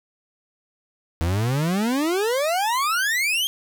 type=exponential sweep; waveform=40% pulse; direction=up; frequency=78.7 to 3260 Hz; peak=-19 dBFS; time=1.21-3.47 s; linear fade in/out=0 ms; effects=none